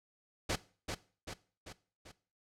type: noise with echo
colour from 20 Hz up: pink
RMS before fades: -33 dBFS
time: 0.49-0.56 s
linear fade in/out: 10 ms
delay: 390 ms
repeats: 4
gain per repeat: -5 dB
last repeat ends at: 2.12 s
effects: noise-tail reverb RT60 0.4 s tail -18 dB re dry + low-pass 8000 Hz 12 dB/octave